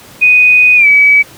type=tone with pitch glide; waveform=sine; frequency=2489 to 2282 Hz; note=D#7 to C#7; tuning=0 to +50 cents; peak=-3 dBFS; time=0.21-1.23 s; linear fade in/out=20 ms; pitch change=-150 cents; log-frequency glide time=0.76-0.87 s; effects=pink hiss -36 dBFS RMS until 1.37 s + high-pass 80 Hz 12 dB/octave